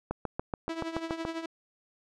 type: click train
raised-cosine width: 1 ms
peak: -17 dBFS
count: 9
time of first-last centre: 0.11-1.251 s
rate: 7.01 Hz
type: tone with tremolo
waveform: sawtooth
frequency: 327.9 Hz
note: E4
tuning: 9 cents flat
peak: -27 dBFS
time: 0.69-1.46 s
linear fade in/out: 5 ms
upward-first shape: triangle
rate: 12 Hz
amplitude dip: 75%
effects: low-pass 5000 Hz 12 dB/octave